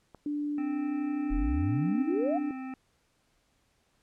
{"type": "click", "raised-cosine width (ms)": 1, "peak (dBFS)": -33, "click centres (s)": 0.147}
{"type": "tone", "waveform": "sine", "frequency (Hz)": 293.7, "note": "D4", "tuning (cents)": 0, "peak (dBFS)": -29, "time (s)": [0.26, 2.51], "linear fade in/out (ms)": 2}
{"type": "harmonic tone", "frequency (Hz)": 261.6, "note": "C4", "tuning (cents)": 0, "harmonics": [1, 3, 5, 7, 9, 10], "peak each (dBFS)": [-36, -46, -50, -53, -55, -56], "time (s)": [0.58, 2.74], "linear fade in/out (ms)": 2}
{"type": "exponential sweep", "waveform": "sine", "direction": "up", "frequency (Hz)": [34.92, 770], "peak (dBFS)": -27, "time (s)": [1.3, 2.39], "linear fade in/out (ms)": 20}
{"effects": ["pink hiss -71 dBFS RMS until 4.02 s", "low-pass 10000 Hz 12 dB/octave"]}